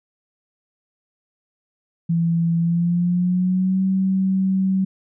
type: tone with pitch glide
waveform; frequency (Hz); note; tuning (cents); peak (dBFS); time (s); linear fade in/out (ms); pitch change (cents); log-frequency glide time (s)
sine; 167.6 to 190.31; E3 to F#3; +29 to +49; -16; 2.09-4.85; 10; +220; 2.59-3.83
effects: none